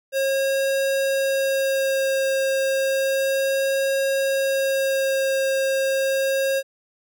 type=tone with vibrato; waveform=square; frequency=540 Hz; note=C#5; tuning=45 cents flat; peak=-20 dBFS; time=0.12-6.63 s; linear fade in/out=50 ms; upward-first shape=sine; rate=0.32 Hz; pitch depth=10 cents each way; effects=none